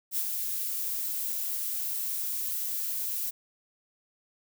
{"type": "noise with ADSR envelope", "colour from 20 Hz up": "violet", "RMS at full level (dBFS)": -28, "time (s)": [0.11, 3.31], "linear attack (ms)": 61, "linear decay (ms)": 66, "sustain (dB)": -4, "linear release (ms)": 16, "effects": []}